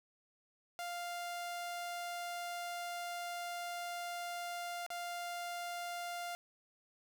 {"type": "tone with dropouts", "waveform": "sawtooth", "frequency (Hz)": 698.5, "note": "F5", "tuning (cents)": 0, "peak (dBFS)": -36, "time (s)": [0.79, 6.35], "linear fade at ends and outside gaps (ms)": 0, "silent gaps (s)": [4.864, 4.903], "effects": []}